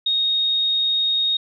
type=tone; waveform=sine; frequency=3729 Hz; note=A#7; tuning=in tune; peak=-17 dBFS; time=0.06-1.37 s; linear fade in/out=5 ms; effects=none